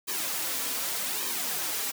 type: noise with flanger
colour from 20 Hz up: white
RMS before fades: -31 dBFS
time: 0.07-1.92 s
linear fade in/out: 20 ms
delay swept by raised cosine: 1.4 to 5.6 ms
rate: 0.85 Hz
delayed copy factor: -0.7
effects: high-pass 200 Hz 12 dB/octave